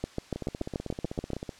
two click trains, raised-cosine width 2 ms, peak -21 / -16 dBFS, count 19 / 10, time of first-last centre 0.36-1.492 / 0.04-1.333 s, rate 15.9 / 6.96 Hz, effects white hiss -53 dBFS RMS until 1.59 s + low-pass 6000 Hz 12 dB/octave

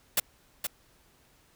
white noise with echo, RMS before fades -24 dBFS, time 0.17-0.2 s, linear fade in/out 5 ms, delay 470 ms, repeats 1, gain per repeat -7 dB, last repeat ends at 0.67 s, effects pink hiss -63 dBFS RMS until 1.55 s

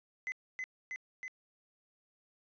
triangle tone with echo, 2033 Hz, B6, 50 cents sharp, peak -32 dBFS, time 0.27-0.32 s, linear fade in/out 0 ms, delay 320 ms, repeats 3, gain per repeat -2 dB, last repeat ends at 1.28 s, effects tanh soft clip ceiling -30 dBFS + resampled to 16000 Hz

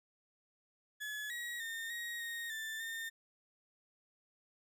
35% pulse tone with pitch steps, 1707 / 1907 / 1824 / 1887 / 1861 / 1771 / 1817 Hz, G#6 / A#6 / A#6 / A#6 / A#6 / A6 / A#6, +47 / +39 / -38 / +21 / -3 / +11 / -45 cents, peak -38 dBFS, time 1-3.1 s, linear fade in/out 20 ms, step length 300 ms, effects none

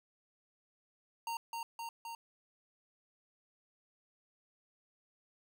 square tone with echo, 924 Hz, A#5, 16 cents flat, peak -37 dBFS, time 1.27-1.37 s, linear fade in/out 2 ms, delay 260 ms, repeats 3, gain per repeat -2 dB, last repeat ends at 2.15 s, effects none

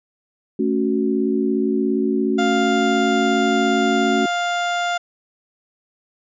sine chord, F# minor, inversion first, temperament equal, 220 / 277.2 / 370 Hz, A3 / C#4 / F#4, 0 / 0 / 0 cents, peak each -21 dBFS, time 0.59-4.26 s, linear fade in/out 5 ms
harmonic tone, 700 Hz, F5, 4 cents sharp, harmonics 1 / 2 / 3 / 4 / 5 / 6 / 7 / 8 / 9 / 10, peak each -21 / -24 / -32 / -34 / -31 / -45 / -42 / -46 / -48 / -38 dBFS, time 2.38-4.98 s, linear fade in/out 10 ms
effects none

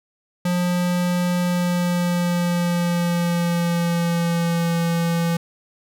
square tone with pitch glide, 177.5 to 168.7 Hz, F3 to E3, +28 to +40 cents, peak -19 dBFS, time 0.45-5.37 s, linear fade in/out 5 ms, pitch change -88 cents, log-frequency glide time 1.4-4.77 s, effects none

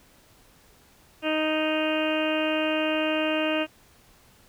harmonic tone, 311.1 Hz, D#4, in tune, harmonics 1 / 2 / 3 / 4 / 5 / 6 / 7 / 8 / 9 / 10, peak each -27 / -27 / -37 / -36 / -35 / -40 / -42 / -33 / -32 / -41 dBFS, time 1.22-3.67 s, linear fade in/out 50 ms, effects pink hiss -57 dBFS RMS until 4.48 s

